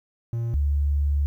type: tone pair in turn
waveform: triangle / sine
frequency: 116.54 / 71.83 Hz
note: A#2 / D2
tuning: 0 / -38 cents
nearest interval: minor sixth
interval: 838 cents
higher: first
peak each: -22 / -19 dBFS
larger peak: second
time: 0.33-0.54 / 0.54-1.26 s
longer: second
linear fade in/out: 0 ms
effects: 10-bit